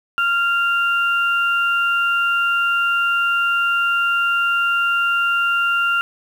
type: tone pair together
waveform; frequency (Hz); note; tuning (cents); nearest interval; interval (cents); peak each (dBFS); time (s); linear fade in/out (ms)
sine; 1390 / 2780; F6 / F7; -9 / -9; octave; 1200; -16 / -22; 0.18-6.01; 0
effects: 7-bit